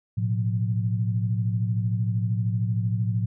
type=tone cluster; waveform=sine; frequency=110.5 / 123.5 / 177.9 Hz; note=A2 / B2 / F3; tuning=+8 / 0 / +32 cents; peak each=-23 / -30 / -30 dBFS; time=0.17-3.26 s; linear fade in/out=10 ms; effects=none